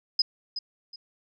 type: tone with echo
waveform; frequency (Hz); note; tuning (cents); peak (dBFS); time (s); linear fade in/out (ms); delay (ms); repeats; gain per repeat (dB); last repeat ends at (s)
sine; 5030; D#8; +18; -18; 0.19-0.22; 5; 370; 2; -11; 0.96
effects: none